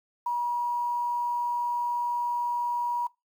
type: tone with quantisation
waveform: sine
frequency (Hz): 961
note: B5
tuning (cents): -48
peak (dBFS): -25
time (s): 0.26-3.07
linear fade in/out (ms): 5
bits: 9
effects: noise-tail reverb RT60 0.2 s tail -21 dB re dry